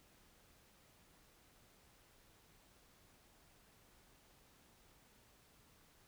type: silence
effects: pink hiss -68 dBFS RMS until 6.07 s